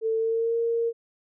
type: tone with pitch glide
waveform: sine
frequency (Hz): 446.1 to 463.2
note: A4 to A#4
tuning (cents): +24 to -11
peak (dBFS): -22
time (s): 0.01-0.93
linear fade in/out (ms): 50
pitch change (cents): +65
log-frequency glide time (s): 0.14-0.57
effects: none